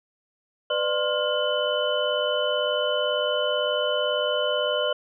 sine tone cluster, 500 / 598 / 1055 / 1413 / 3017 Hz, B4 / D5 / C6 / F6 / F#7, +21 / +31 / +14 / +20 / +33 cents, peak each -28 / -25 / -33 / -31 / -28 dBFS, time 0.7-4.93 s, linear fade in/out 5 ms, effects none

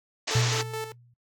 white band-pass noise, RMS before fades -30 dBFS, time 0.27-0.62 s, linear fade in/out 10 ms, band 260 to 6800 Hz, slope 48 dB/octave
sawtooth tone with tremolo, 440 Hz, A4, in tune, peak -26 dBFS, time 0.31-0.92 s, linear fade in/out 0 ms, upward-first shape square, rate 4.7 Hz, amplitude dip 60%
sine tone with exponential decay, 120.3 Hz, B2, 45 cents flat, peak -19 dBFS, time 0.35-1.14 s, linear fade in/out 5 ms, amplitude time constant 170 ms
effects noise-tail reverb RT60 0.1 s tail -20 dB re dry

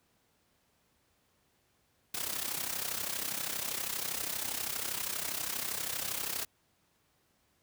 white noise with amplitude modulation, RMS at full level -33 dBFS, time 2.14-6.45 s, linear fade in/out 5 ms, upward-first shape sine, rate 32.5 Hz, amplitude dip 70%, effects pink hiss -72 dBFS RMS until 7.62 s + high-pass 60 Hz 12 dB/octave

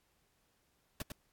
pink noise with echo, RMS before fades -38 dBFS, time 1-1.02 s, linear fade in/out 2 ms, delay 100 ms, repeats 1, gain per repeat -6 dB, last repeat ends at 1.12 s, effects pink hiss -75 dBFS RMS until 1.32 s + AAC 64 kbps

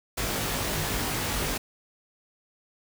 pink noise with comb filter, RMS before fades -29 dBFS, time 0.17-1.58 s, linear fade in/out 10 ms, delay 20 ms, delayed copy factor +0.85, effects none

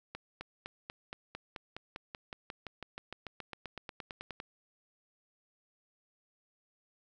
accelerating click train, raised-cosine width 0.3 ms, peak -25 dBFS, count 27, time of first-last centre 0.15-4.401 s, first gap 260 ms, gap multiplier 0.96, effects none

